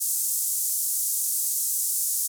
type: band-pass noise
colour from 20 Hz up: white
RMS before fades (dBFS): -26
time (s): 0-2.28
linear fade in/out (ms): 20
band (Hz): 6900 to 13000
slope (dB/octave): 24
effects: none